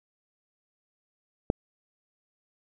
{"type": "click", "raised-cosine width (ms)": 2, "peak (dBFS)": -9, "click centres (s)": 1.501, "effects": []}